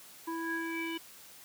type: tone with low-pass filter sweep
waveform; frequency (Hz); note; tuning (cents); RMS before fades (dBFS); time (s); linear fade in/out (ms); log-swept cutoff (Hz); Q
square; 329.6; E4; 0; -36; 0.27-0.98; 10; 1200 to 2900; 7.4
effects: white hiss -53 dBFS RMS until 1.44 s + high-pass 100 Hz 12 dB/octave